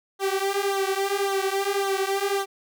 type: tone with flanger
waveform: sawtooth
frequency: 392.8 Hz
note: G4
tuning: 4 cents sharp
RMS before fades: -25 dBFS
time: 0.19-2.46 s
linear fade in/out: 50 ms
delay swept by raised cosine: 0.39 to 5.89 ms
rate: 1.8 Hz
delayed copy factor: -0.95
effects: none